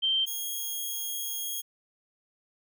sine / 5% pulse tone pair in turn, 3136 / 3273 Hz, G7 / G#7, 0 / -26 cents, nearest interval minor second, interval 74 cents, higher second, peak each -23 dBFS, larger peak neither, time 0.02-0.26 / 0.26-1.62 s, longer second, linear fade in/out 20 ms, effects none

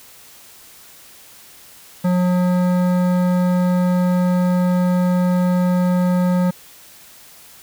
sine tone with hard clipping, 180 Hz, F#3, 47 cents flat, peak -16 dBFS, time 2.04-6.51 s, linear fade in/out 10 ms, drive 14 dB, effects white hiss -44 dBFS RMS until 7.62 s

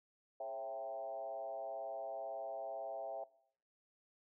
sine tone with frequency modulation, 665 Hz, E5, 15 cents sharp, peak -40 dBFS, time 0.4-3.24 s, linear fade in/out 5 ms, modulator 122 Hz, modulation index 1.1, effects noise-tail reverb RT60 0.7 s tail -22 dB re dry

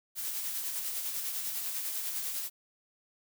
blue noise with tremolo, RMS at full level -34 dBFS, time 0.15-2.5 s, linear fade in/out 50 ms, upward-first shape sine, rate 10 Hz, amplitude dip 35%, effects none

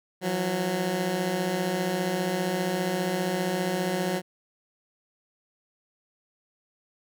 15% pulse beating tone pair, 168.8 / 183.8 Hz, E3 / F#3, +41 / -11 cents, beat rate 15 Hz, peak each -26 / -20 dBFS, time 0.21-4.22 s, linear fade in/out 50 ms, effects none

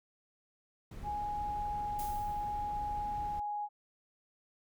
brown noise, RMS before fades -44 dBFS, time 0.91-3.4 s, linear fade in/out 5 ms
sine tone, 830.6 Hz, G#5, in tune, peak -34 dBFS, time 1.03-3.69 s, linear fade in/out 50 ms
blue noise with exponential decay, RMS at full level -44 dBFS, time 1.99-2.68 s, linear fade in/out 0 ms, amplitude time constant 150 ms
effects none

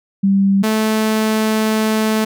sine / sawtooth tone pair in turn, 196 / 218 Hz, G3 / A3, 0 / -16 cents, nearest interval major second, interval 184 cents, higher second, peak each -10 dBFS, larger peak neither, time 0.23-0.63 / 0.63-2.25 s, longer second, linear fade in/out 10 ms, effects none

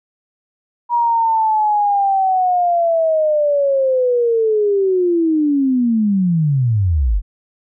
sine linear sweep, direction down, 960 to 40.52 Hz, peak -12 dBFS, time 0.89-7.22 s, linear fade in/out 50 ms, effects none

